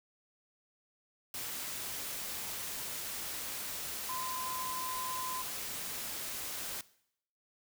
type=tone in noise; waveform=sine; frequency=1023 Hz; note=C6; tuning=39 cents flat; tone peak=-37 dBFS; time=4.09-5.42 s; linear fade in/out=2 ms; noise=white; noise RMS=-40 dBFS; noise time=1.34-6.81 s; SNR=0 dB; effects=noise-tail reverb RT60 0.7 s tail -19 dB re dry